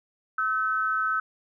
sine tone pair together, 1297 / 1511.8 Hz, E6 / F#6, -28 / +37 cents, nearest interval minor third, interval 265 cents, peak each -25 / -27 dBFS, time 0.38-1.2 s, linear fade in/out 5 ms, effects none

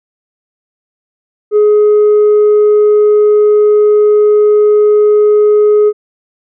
sine tone with tanh clipping, 420 Hz, G#4, 19 cents sharp, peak -5 dBFS, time 1.51-5.93 s, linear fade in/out 50 ms, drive 1 dB, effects none

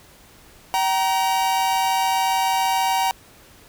45% pulse tone pair together, 766.9 / 940 Hz, G5 / A#5, -38 / +14 cents, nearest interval major third, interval 352 cents, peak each -21 dBFS, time 0.74-3.11 s, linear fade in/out 0 ms, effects pink hiss -49 dBFS RMS until 3.68 s

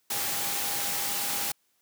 sine tone in noise, 808 Hz, G#5, 48 cents flat, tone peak -41 dBFS, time 0.1-1.52 s, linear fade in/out 5 ms, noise white, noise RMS -30 dBFS, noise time 0.1-1.52 s, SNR -14 dB, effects white hiss -71 dBFS RMS until 1.81 s + high-pass 100 Hz 12 dB/octave

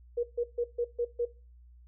sine tone bursts, 477 Hz, A#4, 40 cents sharp, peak -26 dBFS, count 6, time 0.17-1.254 s, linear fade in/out 10 ms, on 64 ms, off 140 ms, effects noise-tail reverb RT60 0.3 s tail -17 dB re dry + added 60 Hz sine -52 dBFS peak until 1.87 s

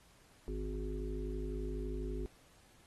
harmonic tone, 51.91 Hz, G#1, in tune, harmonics 1 / 3 / 5 / 7 / 8, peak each -38 / -49 / -46 / -44 / -47 dBFS, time 0.48-2.26 s, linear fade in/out 0 ms, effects pink hiss -65 dBFS RMS until 2.86 s + AAC 32 kbps

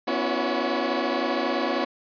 20% pulse tone cluster, 245.5 / 274.9 / 329.2 / 362.2 / 565 Hz, B3 / C#4 / E4 / F#4 / C#5, -10 / -14 / -2 / -37 / +33 cents, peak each -25 dBFS, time 0.07-1.85 s, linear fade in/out 10 ms, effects resampled to 11025 Hz

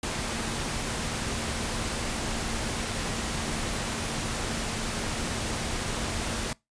sine tone in noise, 226.4 Hz, A3, 50 cents sharp, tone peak -39 dBFS, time 0.03-6.53 s, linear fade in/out 2 ms, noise pink, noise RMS -31 dBFS, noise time 0.03-6.53 s, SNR -11 dB, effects noise-tail reverb RT60 0.2 s tail -23 dB re dry + resampled to 22050 Hz

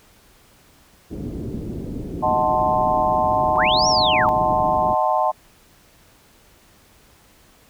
white low-pass noise, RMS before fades -29 dBFS, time 1.1-4.95 s, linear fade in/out 20 ms, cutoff 350 Hz, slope 24 dB/octave
sine chord, D# diminished seventh, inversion none, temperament equal, 622.3 / 740 / 880 / 1046.5 Hz, D#5 / F#5 / A5 / C6, 0 / 0 / 0 / 0 cents, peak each -22 / -21 / -21 / -23 dBFS, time 2.22-5.32 s, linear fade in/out 20 ms
sine linear two-way sweep, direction up then down, 790 to 5800 to 790 Hz, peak -18 dBFS, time 3.56-4.29 s, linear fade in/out 0 ms, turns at 3.88 s
effects pink hiss -53 dBFS RMS until 7.69 s

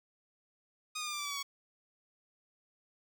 10% pulse tone with pitch steps, 1239 / 1220.5 / 1202.3 / 1184.4 / 1166.8 / 1149.4 / 1132.2 / 1115.4 Hz, D#6 / D#6 / D6 / D6 / D6 / D6 / C#6 / C#6, -8 / -34 / +40 / +14 / -12 / -38 / +36 / +10 cents, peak -28 dBFS, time 0.95-1.43 s, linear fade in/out 10 ms, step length 60 ms, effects none

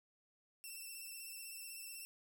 5% pulse tone with vibrato, 2677 Hz, E7, 26 cents sharp, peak -39 dBFS, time 0.64-2.05 s, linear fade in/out 0 ms, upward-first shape sine, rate 16 Hz, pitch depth 36 cents each way, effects none

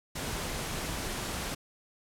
pink noise, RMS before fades -35 dBFS, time 0.15-1.55 s, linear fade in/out 10 ms, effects low-pass 12000 Hz 12 dB/octave

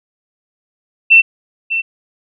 sine tone with echo, 2687 Hz, E7, 33 cents sharp, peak -3 dBFS, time 1.1-1.22 s, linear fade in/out 20 ms, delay 600 ms, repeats 1, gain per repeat -11 dB, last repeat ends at 1.82 s, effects none

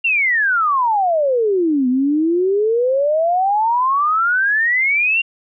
sine exponential two-way sweep, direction down then up, 2800 to 246.9 to 2800 Hz, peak -13 dBFS, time 0.04-5.22 s, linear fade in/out 10 ms, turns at 1.88 s, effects none

